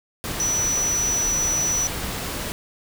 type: tone in noise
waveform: sine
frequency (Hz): 5920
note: F#8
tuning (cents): 0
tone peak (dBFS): -20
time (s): 0.4-1.87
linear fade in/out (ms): 0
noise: pink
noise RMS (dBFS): -29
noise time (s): 0.24-2.52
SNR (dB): +6
effects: none